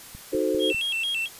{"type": "click train", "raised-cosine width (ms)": 5, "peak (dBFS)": -29, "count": 4, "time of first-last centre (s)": [0.15, 0.746], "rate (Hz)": 5.03}
{"type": "chord", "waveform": "sine", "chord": "D# diminished seventh", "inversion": "none", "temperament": "equal", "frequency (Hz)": [311.1, 370, 440, 523.3], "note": ["D#4", "F#4", "A4", "C5"], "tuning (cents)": [0, 0, 0, 0], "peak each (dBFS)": -27, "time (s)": [0.32, 0.73], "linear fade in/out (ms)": 20}
{"type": "tone with vibrato", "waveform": "triangle", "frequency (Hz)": 2960, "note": "F#7", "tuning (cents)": 0, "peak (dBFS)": -23, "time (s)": [0.59, 1.29], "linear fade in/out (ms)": 50, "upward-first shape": "square", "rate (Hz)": 4.5, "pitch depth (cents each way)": 170}
{"effects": ["white hiss -44 dBFS RMS until 1.39 s", "resampled to 32000 Hz"]}